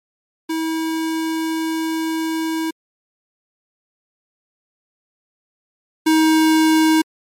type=tone pair in turn; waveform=square; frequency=322.1 / 316.6 Hz; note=E4 / D#4; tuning=-40 / +30 cents; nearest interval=unison; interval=30 cents; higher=first; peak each=-20 / -12 dBFS; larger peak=second; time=0.49-2.71 / 6.06-7.02 s; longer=first; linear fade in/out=10 ms; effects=MP3 64 kbps